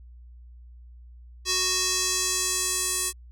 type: tone with band-pass filter sweep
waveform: square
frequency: 370 Hz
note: F#4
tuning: in tune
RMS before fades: -26 dBFS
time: 1.45-3.13 s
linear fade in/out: 50 ms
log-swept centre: 5500 to 8900 Hz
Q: 2
effects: added 60 Hz sine -44 dBFS peak until 3.31 s

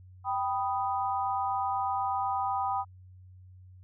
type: chord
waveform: sine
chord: G augmented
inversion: none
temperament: equal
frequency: 784 / 987.8 / 1244.5 Hz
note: G5 / B5 / D#6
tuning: 0 / 0 / 0 cents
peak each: -30 / -32 / -34 dBFS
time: 0.24-2.85 s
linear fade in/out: 50 ms
effects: added 92 Hz sine -49 dBFS peak until 3.83 s

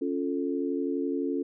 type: chord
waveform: sine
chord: Db augmented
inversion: none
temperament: equal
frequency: 277.2 / 349.2 / 440 Hz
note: Db4 / F4 / A4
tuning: 0 / 0 / 0 cents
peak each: -29 / -32 / -33 dBFS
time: 0.01-1.43 s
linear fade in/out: 10 ms
effects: none

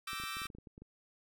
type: chord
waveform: 20% pulse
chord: E half-diminished seventh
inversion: third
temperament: equal with one note detuned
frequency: 1174.7 / 1318.5 / 1559.9 / 1864.7 Hz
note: D6 / E6 / G6 / Bb6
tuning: 0 / 0 / -9 / 0 cents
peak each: -38 / -38 / -42 / -43 dBFS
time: 0.07-0.47 s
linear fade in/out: 5 ms
type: clicks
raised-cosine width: 3 ms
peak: -38 dBFS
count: 12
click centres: 0.132 / 0.2 / 0.237 / 0.369 / 0.418 / 0.456 / 0.502 / 0.55 / 0.585 / 0.672 / 0.779 / 0.82 s
effects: none

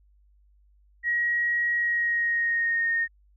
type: tone with pitch glide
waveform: sine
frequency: 1900 to 1844.8 Hz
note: A#6 to A#6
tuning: +33 to -19 cents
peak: -22 dBFS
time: 1.03-3.08 s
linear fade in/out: 50 ms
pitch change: -52 cents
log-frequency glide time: 1.75-2.91 s
effects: added 50 Hz sine -57 dBFS peak until 3.36 s

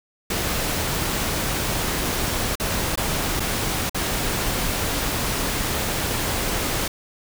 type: noise with dropouts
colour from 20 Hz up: pink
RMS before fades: -24 dBFS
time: 0.3-6.88 s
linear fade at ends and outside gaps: 5 ms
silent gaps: 2.555-2.598 / 2.957-2.974 / 3.398-3.402 / 3.896-3.945 s
effects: none

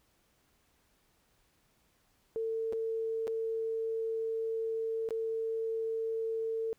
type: tone with dropouts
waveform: sine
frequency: 449.1 Hz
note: A4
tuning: 35 cents sharp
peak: -31 dBFS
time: 2.36-6.73 s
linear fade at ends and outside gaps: 0 ms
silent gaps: 2.725-2.732 / 3.271-3.278 / 5.089-5.107 s
effects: pink hiss -71 dBFS RMS until 6.78 s

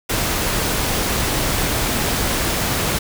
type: noise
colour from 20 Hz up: pink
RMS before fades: -20 dBFS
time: 0.09-2.99 s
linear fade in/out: 10 ms
effects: none

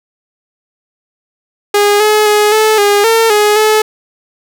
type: tone with pitch steps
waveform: sawtooth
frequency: 410.5 / 425.7 / 419.3 / 434.3 / 408.3 / 452.8 / 418.6 / 431.1 Hz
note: G#4 / G#4 / G#4 / A4 / G#4 / A4 / G#4 / A4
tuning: -20 / +43 / +17 / -23 / -29 / +50 / +14 / -35 cents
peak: -3 dBFS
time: 1.74-3.82 s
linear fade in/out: 5 ms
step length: 260 ms
effects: none

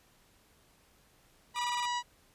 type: harmonic tone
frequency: 971 Hz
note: B5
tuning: 30 cents flat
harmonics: 1 / 2 / 3 / 4 / 5 / 6 / 7 / 8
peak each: -32 / -40 / -41 / -43 / -47 / -50 / -50 / -50 dBFS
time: 1.54-2.03 s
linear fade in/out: 50 ms
type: tone bursts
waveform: 20% pulse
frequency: 1200 Hz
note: D6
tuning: 37 cents sharp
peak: -34 dBFS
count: 6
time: 1.56-1.855 s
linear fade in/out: 0 ms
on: 30 ms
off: 23 ms
effects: pink hiss -65 dBFS RMS until 2.34 s + resampled to 32000 Hz

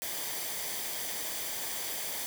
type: noise with comb filter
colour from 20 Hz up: white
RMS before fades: -36 dBFS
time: 0.02-2.26 s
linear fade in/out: 0 ms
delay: 0.74 ms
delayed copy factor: -0.5
effects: none

